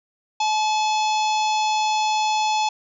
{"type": "harmonic tone", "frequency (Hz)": 859, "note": "A5", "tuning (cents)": -42, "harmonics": [1, 3, 4, 5, 6, 7, 8], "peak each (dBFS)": [-19, -29, -31, -33, -35, -36, -37], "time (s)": [0.4, 2.69], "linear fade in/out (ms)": 5, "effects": []}